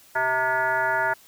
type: tone with frequency modulation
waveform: sine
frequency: 1174.7 Hz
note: D6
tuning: in tune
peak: -20 dBFS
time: 0.15-1.14 s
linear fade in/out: 10 ms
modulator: 263 Hz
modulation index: 2.2
effects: white hiss -53 dBFS RMS until 1.27 s